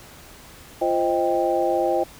sine tone cluster, 345.6 / 523 / 626 / 790 Hz, F4 / C5 / D#5 / G5, -18 / -1 / +10 / +13 cents, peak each -24 dBFS, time 0.81-2.04 s, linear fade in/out 10 ms, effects pink hiss -45 dBFS RMS until 2.19 s

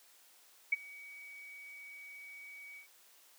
sine tone with ADSR envelope, 2262 Hz, C#7, 34 cents sharp, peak -24 dBFS, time 0.72-2.88 s, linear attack 8 ms, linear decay 24 ms, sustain -24 dB, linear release 110 ms, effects white hiss -63 dBFS RMS until 3.38 s + high-pass 400 Hz 12 dB/octave

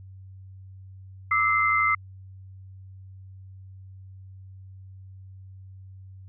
sine tone cluster, 1187 / 1299 / 2077 Hz, D6 / E6 / C7, +18 / -26 / -13 cents, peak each -25 / -25 / -22 dBFS, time 1.31-1.95 s, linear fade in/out 5 ms, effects added 95 Hz sine -42 dBFS peak until 6.28 s

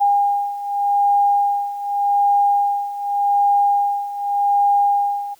sine beating tone pair, 809 / 809.85 Hz, G#5 / G#5, -46 / -44 cents, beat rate 0.85 Hz, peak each -20 / -16 dBFS, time 0-5.35 s, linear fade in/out 20 ms, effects white hiss -54 dBFS RMS until 5.39 s

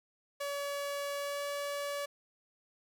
sawtooth tone with pitch glide, 568 to 571.6 Hz, C#5 to D5, +42 to -47 cents, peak -31 dBFS, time 0.4-2.06 s, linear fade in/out 10 ms, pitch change +11 cents, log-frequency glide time 1.18-1.43 s, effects none

